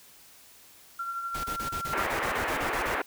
sine tone with tremolo, 1370 Hz, F6, 34 cents flat, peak -29 dBFS, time 0.99-2.03 s, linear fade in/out 5 ms, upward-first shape triangle, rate 12 Hz, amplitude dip 50%
pink noise bursts, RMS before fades -37 dBFS, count 13, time 1.34-2.952 s, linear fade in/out 10 ms, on 100 ms, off 26 ms
white band-pass noise, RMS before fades -30 dBFS, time 1.93-3.02 s, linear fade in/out 5 ms, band 280 to 2000 Hz, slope 24 dB/octave
effects white hiss -54 dBFS RMS until 3.06 s

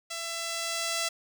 5% pulse tone with level ramp, 669 Hz, E5, 25 cents sharp, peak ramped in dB -23 to -16 dBFS, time 0.1-1.09 s, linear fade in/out 10 ms, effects none

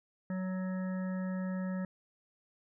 harmonic tone, 186.2 Hz, F#3, 11 cents sharp, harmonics 1 / 3 / 5 / 7 / 9 / 10, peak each -33 / -44 / -53 / -52 / -52 / -54 dBFS, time 0.3-1.85 s, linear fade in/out 2 ms, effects none

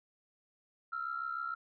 sine tone pair together, 1318.5 / 1385.1 Hz, E6 / F6, 0 / -15 cents, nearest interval minor second, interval 85 cents, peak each -38 / -37 dBFS, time 0.92-1.55 s, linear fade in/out 10 ms, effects tanh soft clip ceiling -28 dBFS

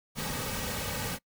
pink noise with comb filter, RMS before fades -34 dBFS, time 0.15-1.19 s, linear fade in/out 50 ms, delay 2.9 ms, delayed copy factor -0.65, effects noise-tail reverb RT60 0.1 s tail -23 dB re dry

